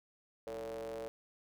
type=ring-modulated tone; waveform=square; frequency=60.5 Hz; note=B1; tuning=35 cents flat; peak=-38 dBFS; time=0.47-1.08 s; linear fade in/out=0 ms; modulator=507 Hz; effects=none